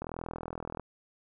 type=click train; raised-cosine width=1 ms; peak=-23 dBFS; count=33; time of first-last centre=0.02-0.797 s; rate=41.2 Hz; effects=none